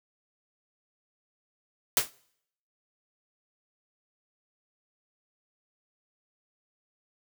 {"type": "noise with exponential decay", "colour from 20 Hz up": "white", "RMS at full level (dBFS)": -18, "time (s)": [1.97, 2.1], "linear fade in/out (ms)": 1, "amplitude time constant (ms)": 28, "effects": ["noise-tail reverb RT60 0.7 s tail -24 dB re dry"]}